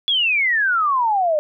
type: exponential sweep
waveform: sine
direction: down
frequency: 3443 to 587.3 Hz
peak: -15 dBFS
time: 0.08-1.39 s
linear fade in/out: 0 ms
effects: none